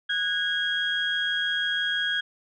sine tone cluster, 1473 / 1639 / 3281 Hz, F#6 / G#6 / G#7, -8 / -23 / -22 cents, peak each -31 / -26 / -27 dBFS, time 0.09-2.21 s, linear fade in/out 10 ms, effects tanh soft clip ceiling -15 dBFS

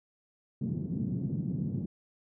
white band-pass noise, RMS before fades -33 dBFS, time 0.61-1.86 s, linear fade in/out 5 ms, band 120 to 220 Hz, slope 24 dB/octave, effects none

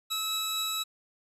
sawtooth tone pair together, 1298 / 3890 Hz, E6 / B7, -27 / -27 cents, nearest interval octave + perfect fifth, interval 1900 cents, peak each -32 / -27 dBFS, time 0.1-0.84 s, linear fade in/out 20 ms, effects resampled to 32000 Hz

